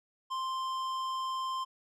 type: tone with tanh clipping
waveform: sine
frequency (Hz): 1046.5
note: C6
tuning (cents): 0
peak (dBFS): -34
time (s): 0.3-1.65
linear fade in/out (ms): 20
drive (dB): 13
effects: none